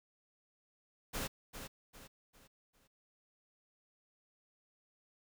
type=noise with echo; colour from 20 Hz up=pink; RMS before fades=-39 dBFS; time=1.13-1.28 s; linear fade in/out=20 ms; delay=400 ms; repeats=4; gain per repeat=-8 dB; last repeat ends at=2.88 s; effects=none